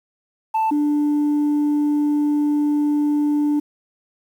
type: tone pair in turn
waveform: sine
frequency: 883 / 294.7 Hz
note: A5 / D4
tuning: +6 / +6 cents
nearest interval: octave + perfect fifth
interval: 1900 cents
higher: first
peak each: -14 / -13 dBFS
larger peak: second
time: 0.54-0.71 / 0.71-3.6 s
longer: second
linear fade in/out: 10 ms
effects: tanh soft clip ceiling -15 dBFS + 8-bit